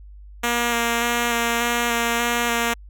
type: tone with vibrato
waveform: 5% pulse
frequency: 236 Hz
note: A#3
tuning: 22 cents sharp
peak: -8 dBFS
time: 0.43-2.74 s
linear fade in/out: 10 ms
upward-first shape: square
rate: 1.7 Hz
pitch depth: 14 cents each way
effects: added 50 Hz sine -39 dBFS peak until 2.89 s